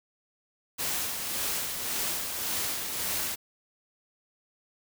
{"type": "noise with tremolo", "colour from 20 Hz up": "white", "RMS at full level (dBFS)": -30, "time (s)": [0.78, 3.36], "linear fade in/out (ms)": 20, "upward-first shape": "sine", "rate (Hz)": 1.8, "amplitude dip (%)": 40, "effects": []}